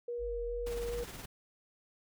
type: tone with vibrato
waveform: sine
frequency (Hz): 476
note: A#4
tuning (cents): +36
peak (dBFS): -35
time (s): 0.08-1.04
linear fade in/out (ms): 5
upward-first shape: square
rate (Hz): 2.4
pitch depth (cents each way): 9
type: linear two-way sweep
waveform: sine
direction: down then up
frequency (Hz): 53.5 to 41.14 to 53.5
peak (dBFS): -40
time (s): 0.18-1.06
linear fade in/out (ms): 50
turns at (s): 0.46
type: noise with tremolo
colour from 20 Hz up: pink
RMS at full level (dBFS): -44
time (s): 0.66-1.26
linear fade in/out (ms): 10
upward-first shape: triangle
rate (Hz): 19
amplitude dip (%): 50
effects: none